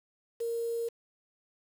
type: tone with quantisation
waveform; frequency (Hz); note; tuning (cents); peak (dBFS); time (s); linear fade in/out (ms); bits
sine; 464.6; A#4; -6; -30; 0.4-0.89; 10; 8
effects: none